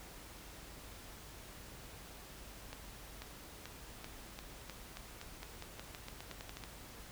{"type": "accelerating click train", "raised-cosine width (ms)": 0.2, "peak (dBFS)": -28, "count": 19, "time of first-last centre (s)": [2.73, 6.638], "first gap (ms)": 490, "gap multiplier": 0.89, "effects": ["added 50 Hz sine -57 dBFS peak until 7.11 s", "pink hiss -53 dBFS RMS until 7.11 s"]}